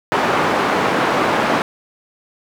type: band-pass noise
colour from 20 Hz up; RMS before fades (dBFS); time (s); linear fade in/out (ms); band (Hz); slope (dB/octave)
white; -17; 0.12-1.62; 0; 180 to 1200; 12
effects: none